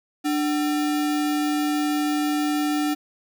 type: tone with sample-and-hold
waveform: sine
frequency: 296.9 Hz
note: D4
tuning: 19 cents sharp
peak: -20 dBFS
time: 0.24-2.95 s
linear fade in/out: 20 ms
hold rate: 1050 Hz
effects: none